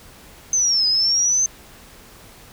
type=linear two-way sweep; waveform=sine; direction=down then up; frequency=6272 to 4967 to 6272 Hz; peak=-15 dBFS; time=0.53-1.46 s; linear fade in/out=2 ms; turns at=0.87 s; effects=pink hiss -45 dBFS RMS until 2.52 s